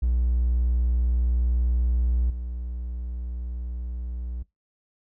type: tone with level steps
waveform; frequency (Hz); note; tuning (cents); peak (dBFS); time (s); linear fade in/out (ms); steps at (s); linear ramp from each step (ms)
triangle; 60.5; B1; -35; -17 / -27; 0.02-4.43; 10; 2.3; 5
effects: noise-tail reverb RT60 0.2 s tail -23 dB re dry + tanh soft clip ceiling -13 dBFS